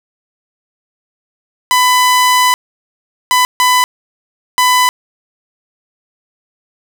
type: tone bursts at uneven times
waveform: sawtooth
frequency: 1000 Hz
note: B5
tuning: 21 cents sharp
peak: -4 dBFS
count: 4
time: 1.71-2.54 / 3.31-3.45 / 3.6-3.84 / 4.58-4.89 s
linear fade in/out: 0 ms
effects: none